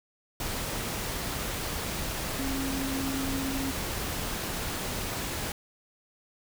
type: tone in noise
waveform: sine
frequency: 269.4 Hz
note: C#4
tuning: 49 cents flat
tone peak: -31 dBFS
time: 2.39-3.71 s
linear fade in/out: 2 ms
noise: pink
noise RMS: -33 dBFS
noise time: 0.4-5.52 s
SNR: -1 dB
effects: none